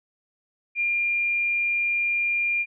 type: tone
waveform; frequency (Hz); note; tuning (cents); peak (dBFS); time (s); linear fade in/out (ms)
sine; 2400; D7; +37; -21; 0.75-2.66; 50
effects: none